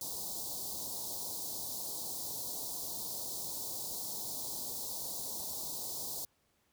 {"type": "band-stop noise", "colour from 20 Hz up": "white", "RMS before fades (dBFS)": -40, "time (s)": [0.01, 6.25], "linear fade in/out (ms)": 2, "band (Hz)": [980, 3900], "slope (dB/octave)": 48, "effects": ["pink hiss -74 dBFS RMS until 6.72 s", "high-pass 60 Hz 12 dB/octave"]}